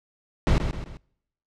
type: noise with echo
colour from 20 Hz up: brown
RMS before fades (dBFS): -19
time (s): 0.47-0.58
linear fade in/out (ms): 0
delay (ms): 130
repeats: 3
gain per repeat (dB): -7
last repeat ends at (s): 0.97
effects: noise-tail reverb RT60 0.8 s tail -26 dB re dry + low-pass 6000 Hz 12 dB/octave